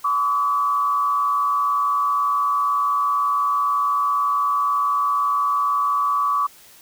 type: tone with frequency modulation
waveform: sine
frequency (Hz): 1142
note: D6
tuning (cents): -49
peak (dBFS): -17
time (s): 0.04-6.47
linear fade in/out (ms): 10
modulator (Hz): 118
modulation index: 0.58
effects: white hiss -48 dBFS RMS until 6.81 s